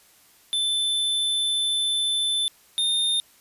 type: tone pair in turn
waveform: square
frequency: 3526 / 3640 Hz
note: A7 / A#7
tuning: +3 / -42 cents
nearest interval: minor second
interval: 55 cents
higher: second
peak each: -22 / -21 dBFS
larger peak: second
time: 0.53-2.48 / 2.78-3.2 s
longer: first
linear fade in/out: 0 ms
effects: white hiss -56 dBFS RMS until 3.4 s + resampled to 32000 Hz